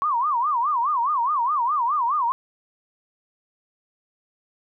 sine tone with vibrato, 1068 Hz, C6, 35 cents sharp, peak -19 dBFS, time 0.02-2.32 s, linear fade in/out 0 ms, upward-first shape sine, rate 4.8 Hz, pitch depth 250 cents each way, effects none

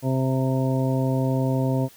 harmonic tone, 131.6 Hz, C3, 10 cents sharp, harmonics 1 / 2 / 3 / 4 / 5 / 7, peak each -22 / -25 / -32 / -30 / -32 / -35 dBFS, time 0.02-1.89 s, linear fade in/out 50 ms, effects white hiss -51 dBFS RMS until 1.96 s

